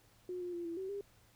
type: tone with pitch steps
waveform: sine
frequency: 361.5 / 354.8 / 345.1 / 335.4 / 380.3 / 401.9 Hz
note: F#4 / F4 / F4 / E4 / F#4 / G4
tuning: -40 / +27 / -21 / +30 / +48 / +43 cents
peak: -38 dBFS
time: 0.29-1.01 s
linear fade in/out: 2 ms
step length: 120 ms
effects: added 112 Hz sine -70 dBFS peak until 1.35 s + pink hiss -67 dBFS RMS until 1.35 s